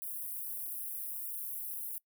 white high-pass noise, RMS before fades -40 dBFS, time 0.02-1.98 s, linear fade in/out 0 ms, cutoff 10000 Hz, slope 48 dB/octave, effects noise-tail reverb RT60 0.1 s tail -23 dB re dry

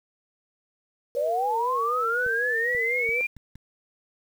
sine tone with vibrato, 476.9 Hz, A#4, 39 cents sharp, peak -29 dBFS, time 1.15-3.21 s, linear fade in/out 0 ms, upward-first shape sine, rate 4 Hz, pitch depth 84 cents each way
sine linear sweep, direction up, 546 to 2416 Hz, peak -23 dBFS, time 1.16-3.27 s, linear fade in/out 10 ms
clicks, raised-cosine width 5 ms, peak -32 dBFS, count 5, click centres 2.264 / 2.749 / 3.091 / 3.367 / 3.556 s
effects 8-bit

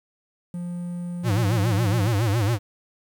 triangle tone, 175.2 Hz, F3, 6 cents sharp, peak -26 dBFS, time 0.54-2.08 s, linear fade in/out 2 ms
square tone with vibrato, 108.6 Hz, A2, 22 cents flat, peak -20 dBFS, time 1.23-2.59 s, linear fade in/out 50 ms, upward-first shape sine, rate 7.2 Hz, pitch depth 190 cents each way
effects 9-bit

